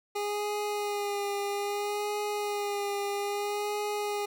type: tone with vibrato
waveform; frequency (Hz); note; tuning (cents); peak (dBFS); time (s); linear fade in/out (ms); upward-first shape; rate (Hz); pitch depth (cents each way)
25% pulse; 409.7; G#4; -24; -26; 0.15-4.26; 10; sine; 0.61; 26
effects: none